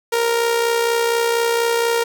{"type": "tone with amplitude modulation", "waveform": "sawtooth", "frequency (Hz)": 466.2, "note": "A#4", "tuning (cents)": 0, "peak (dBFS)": -10, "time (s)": [0.12, 2.04], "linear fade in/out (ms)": 10, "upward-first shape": "sine", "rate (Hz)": 64.2, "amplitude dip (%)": 45, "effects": []}